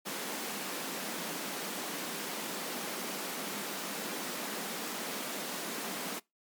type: high-pass noise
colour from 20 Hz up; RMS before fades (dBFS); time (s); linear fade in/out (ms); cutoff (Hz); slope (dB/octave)
pink; -38; 0.05-6.2; 20; 180; 48
effects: noise-tail reverb RT60 0.2 s tail -24 dB re dry + MP3 96 kbps